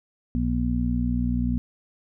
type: harmonic tone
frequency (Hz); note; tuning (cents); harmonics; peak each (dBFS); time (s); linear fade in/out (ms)
60.5; B1; -35; 1 / 2 / 3 / 4; -26 / -29 / -30 / -25; 0.35-1.58; 0
effects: none